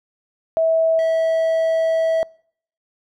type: tone pair in turn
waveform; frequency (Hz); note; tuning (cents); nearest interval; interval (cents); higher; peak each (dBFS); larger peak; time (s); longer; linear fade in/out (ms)
sine / triangle; 650 / 650; E5 / E5; -24 / -24; unison; 0; neither; -14; neither; 0.57-0.99 / 0.99-2.23; second; 0
effects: noise-tail reverb RT60 0.6 s tail -26 dB re dry